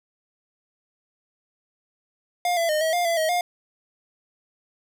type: tone with pitch steps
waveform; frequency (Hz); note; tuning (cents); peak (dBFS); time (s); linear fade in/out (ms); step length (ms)
square; 708 / 672 / 612 / 641 / 704 / 674 / 633 / 709; F5 / E5 / D#5 / E5 / F5 / E5 / D#5 / F5; +23 / +33 / -29 / -49 / +14 / +38 / +30 / +26; -21; 2.45-3.41; 2; 120
effects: none